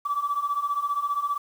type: beating tone pair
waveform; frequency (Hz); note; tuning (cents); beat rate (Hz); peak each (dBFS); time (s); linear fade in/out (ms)
sine; 1144 / 1159; D6 / D6; -46 / -23; 15; -28 / -25; 0.05-1.38; 10
effects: tanh soft clip ceiling -17 dBFS + 8-bit